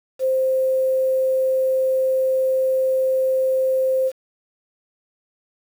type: tone with quantisation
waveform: sine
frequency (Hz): 523.3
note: C5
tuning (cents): 0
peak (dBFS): -16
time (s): 0.19-4.12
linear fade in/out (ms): 50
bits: 7
effects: none